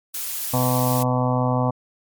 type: noise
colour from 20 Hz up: blue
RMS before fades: -28 dBFS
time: 0.14-1.03 s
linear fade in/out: 5 ms
type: harmonic tone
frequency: 125.9 Hz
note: B2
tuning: 34 cents sharp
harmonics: 1 / 2 / 4 / 5 / 6 / 7 / 8 / 9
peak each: -21 / -24 / -27 / -28 / -29 / -29 / -30 / -31 dBFS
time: 0.53-1.71 s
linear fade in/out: 10 ms
effects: MP3 96 kbps